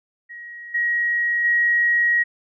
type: tone with level steps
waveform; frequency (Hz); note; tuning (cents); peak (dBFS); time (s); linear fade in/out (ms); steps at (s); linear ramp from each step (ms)
sine; 1897; A#6; +30; -34 / -18 / -15; 0.29-2.24; 20; 0.74 / 1.44; 10
effects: none